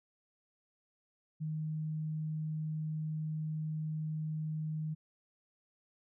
sine tone, 155.56 Hz, D#3, in tune, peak -34 dBFS, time 1.4-4.95 s, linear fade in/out 20 ms, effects none

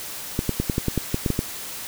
clicks, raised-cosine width 3 ms, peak -8 dBFS, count 11, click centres 0.391 / 0.493 / 0.6 / 0.698 / 0.781 / 0.883 / 0.977 / 1.144 / 1.262 / 1.303 / 1.391 s, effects white hiss -34 dBFS RMS until 1.87 s

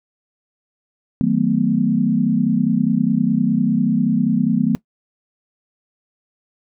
sine chord, B dominant seventh, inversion first, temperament equal with one note detuned, 155.56 / 185 / 220 / 250 Hz, D#3 / F#3 / A3 / B3, 0 / 0 / 0 / +21 cents, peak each -23 / -20 / -18 / -19 dBFS, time 1.21-4.75 s, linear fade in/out 0 ms, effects noise-tail reverb RT60 0.1 s tail -20 dB re dry

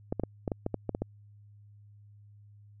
clicks, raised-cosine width 2 ms, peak -17 dBFS, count 10, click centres 0.125 / 0.197 / 0.236 / 0.478 / 0.518 / 0.664 / 0.743 / 0.893 / 0.949 / 1.02 s, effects added 103 Hz sine -52 dBFS peak until 2.8 s

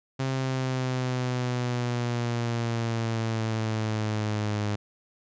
sawtooth exponential sweep, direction down, 133.4 to 103.83 Hz, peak -22 dBFS, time 0.19-4.76 s, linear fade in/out 10 ms, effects resampled to 16000 Hz

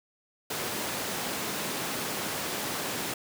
pink high-pass noise, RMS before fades -33 dBFS, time 0.5-3.14 s, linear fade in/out 5 ms, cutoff 200 Hz, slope 12 dB/octave, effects none

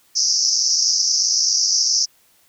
pink band-pass noise, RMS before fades -18 dBFS, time 0.15-2.06 s, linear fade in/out 20 ms, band 5000 to 6100 Hz, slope 96 dB/octave, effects white hiss -57 dBFS RMS until 2.48 s

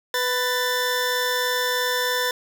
20% pulse tone pair together, 496.6 / 1769.7 Hz, B4 / A6, +9 / +10 cents, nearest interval octave + minor seventh, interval 2201 cents, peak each -19 dBFS, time 0.14-2.31 s, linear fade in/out 2 ms, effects none

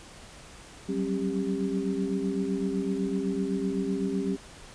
sine tone cluster, 186.4 / 194.3 / 270.4 / 395 Hz, F#3 / G3 / C#4 / G4, +13 / -15 / -43 / +13 cents, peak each -33 / -31 / -31 / -32 dBFS, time 0.88-4.37 s, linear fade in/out 20 ms, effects pink hiss -48 dBFS RMS until 4.74 s + resampled to 22050 Hz

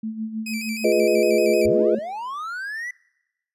sine tone with tremolo, 220 Hz, A3, in tune, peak -24 dBFS, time 0.03-1.99 s, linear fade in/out 5 ms, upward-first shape sine, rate 6.3 Hz, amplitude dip 70%
sawtooth tone with vibrato, 2426 Hz, D#7, 44 cents flat, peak -26 dBFS, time 0.46-1.66 s, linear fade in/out 5 ms, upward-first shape square, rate 6.5 Hz, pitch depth 67 cents each way
sine chord, F half-diminished seventh, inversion none, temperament equal, 349.2 / 415.3 / 493.9 / 622.3 Hz, F4 / Ab4 / Cb5 / Eb5, 0 / 0 / 0 / 0 cents, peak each -21 dBFS, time 0.84-1.95 s, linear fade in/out 5 ms
triangle linear sweep, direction up, 56.6 to 2007 Hz, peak -26 dBFS, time 1.65-2.91 s, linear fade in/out 5 ms
effects noise-tail reverb RT60 1.0 s tail -25 dB re dry + resampled to 32000 Hz

